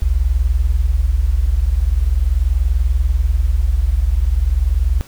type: tone pair together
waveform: sine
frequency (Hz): 49.29 / 69.7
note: G1 / C#2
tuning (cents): +10 / +10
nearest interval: tritone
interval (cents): 600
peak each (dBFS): -15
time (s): 0.02-5.01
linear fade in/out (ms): 0
effects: pink hiss -43 dBFS RMS until 5.07 s